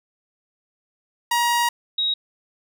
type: tone pair in turn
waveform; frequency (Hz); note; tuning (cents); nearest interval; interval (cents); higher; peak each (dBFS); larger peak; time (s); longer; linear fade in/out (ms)
sawtooth / sine; 950 / 3800; A#5 / A#7; +33 / +33; 2 octaves; 2400; second; -14 / -19; first; 1.31-1.69 / 1.98-2.14; first; 5
effects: none